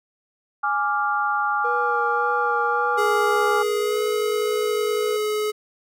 sine chord, D diminished, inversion second, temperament equal, 830.6 / 1174.7 / 1396.9 Hz, Ab5 / D6 / F6, 0 / 0 / 0 cents, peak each -24 dBFS, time 0.63-3.63 s, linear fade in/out 10 ms
triangle tone with vibrato, 478.9 Hz, A#4, 47 cents sharp, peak -24 dBFS, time 1.64-5.17 s, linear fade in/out 10 ms, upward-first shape sine, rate 1.8 Hz, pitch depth 21 cents each way
square tone with pitch glide, 416.8 to 424.6 Hz, G#4 to G#4, +6 to +38 cents, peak -22 dBFS, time 2.97-5.52 s, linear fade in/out 20 ms, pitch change +32 cents, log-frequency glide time 3.79-4 s
effects none

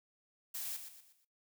blue noise with echo, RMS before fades -41 dBFS, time 0.54-0.77 s, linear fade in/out 10 ms, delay 120 ms, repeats 4, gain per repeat -8 dB, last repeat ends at 1.25 s, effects noise-tail reverb RT60 0.2 s tail -20 dB re dry

